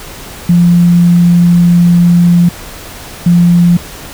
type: tone pair in turn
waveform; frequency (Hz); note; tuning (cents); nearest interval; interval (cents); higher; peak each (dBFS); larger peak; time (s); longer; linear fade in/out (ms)
sine; 173.6 / 173.6; F3 / F3; -10 / -10; unison; 0; neither; -3; neither; 0.49-2.49 / 3.26-3.77; first; 5
effects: pink hiss -28 dBFS RMS until 4.13 s